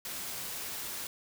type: noise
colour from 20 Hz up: white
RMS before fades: -39 dBFS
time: 0.05-1.07 s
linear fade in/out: 2 ms
effects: none